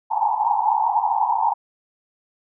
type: band-pass noise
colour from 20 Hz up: white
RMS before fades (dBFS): -20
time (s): 0.1-1.54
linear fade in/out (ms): 20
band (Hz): 800 to 940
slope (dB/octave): 96
effects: none